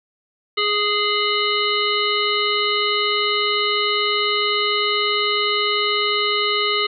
harmonic tone with a mistuned harmonic, 415.3 Hz, G#4, in tune, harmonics 1 / 3 / 5 / 7 / 9 / 10, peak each -24 / -23 / -24 / -23 / -27 / -27 dBFS, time 0.57-6.87 s, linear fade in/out 10 ms, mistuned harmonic 7, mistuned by +31 cents, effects none

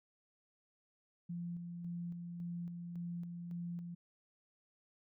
sine tone with tremolo, 172.7 Hz, F3, 19 cents flat, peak -39 dBFS, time 1.29-3.95 s, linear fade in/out 10 ms, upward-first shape square, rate 1.8 Hz, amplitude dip 35%, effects none

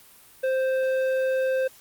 triangle tone with tanh clipping, 523.3 Hz, C5, in tune, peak -23 dBFS, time 0.43-1.68 s, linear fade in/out 10 ms, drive 14 dB, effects white hiss -52 dBFS RMS until 1.8 s + Opus 32 kbps

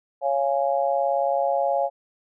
sine chord, Db major, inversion none, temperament just, 554.4 / 693 / 831.5 Hz, Db5 / F5 / Ab5, 0 / -14 / +2 cents, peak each -23 / -24 / -26 dBFS, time 0.21-1.9 s, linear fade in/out 50 ms, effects none

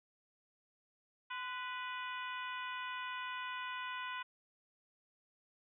harmonic tone with a mistuned harmonic, 493.9 Hz, B4, in tune, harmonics 2 / 3 / 4 / 5 / 6 / 7, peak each -43 / -45 / -49 / -49 / -50 / -55 dBFS, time 1.3-4.23 s, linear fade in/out 10 ms, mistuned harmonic 2, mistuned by +50 cents, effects none

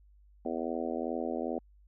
harmonic tone, 82.41 Hz, E2, in tune, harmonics 3 / 4 / 5 / 6 / 7 / 8 / 9, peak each -37 / -38 / -39 / -40 / -40 / -41 / -42 dBFS, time 0.45-1.59 s, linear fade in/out 5 ms, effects added 50 Hz sine -57 dBFS peak until 1.87 s

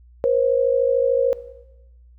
sine tone pair together, 482.3 / 535.8 Hz, B4 / C5, -41 / +41 cents, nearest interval major second, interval 182 cents, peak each -18 dBFS, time 0.24-1.33 s, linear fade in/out 0 ms, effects noise-tail reverb RT60 1.0 s tail -17 dB re dry + added 60 Hz sine -46 dBFS peak until 2.18 s

